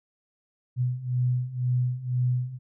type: beating tone pair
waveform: sine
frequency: 123.7 / 125.7 Hz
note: B2 / B2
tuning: +3 / +31 cents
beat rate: 2 Hz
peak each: -28 / -25 dBFS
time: 0.76-2.59 s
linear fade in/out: 50 ms
effects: none